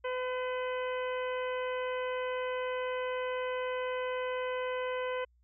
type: harmonic tone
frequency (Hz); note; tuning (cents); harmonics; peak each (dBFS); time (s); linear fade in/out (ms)
506; B4; +42; 1 / 2 / 3 / 4 / 5 / 6; -33 / -39 / -43 / -45 / -47 / -49; 0.04-5.25; 10
effects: added 60 Hz sine -64 dBFS peak until 5.43 s